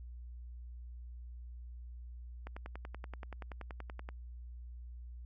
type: click train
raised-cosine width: 0.5 ms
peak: -30 dBFS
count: 18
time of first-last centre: 2.47-4.089 s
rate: 10.5 Hz
effects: added 60 Hz sine -45 dBFS peak until 5.25 s